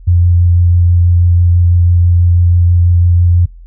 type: tone with vibrato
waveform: sine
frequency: 87.31 Hz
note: F2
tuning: in tune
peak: -5 dBFS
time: 0.07-3.46 s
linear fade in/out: 10 ms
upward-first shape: sine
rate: 6.1 Hz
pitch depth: 12 cents each way
effects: noise-tail reverb RT60 0.2 s tail -25 dB re dry + added 42 Hz sine -31 dBFS peak until 3.66 s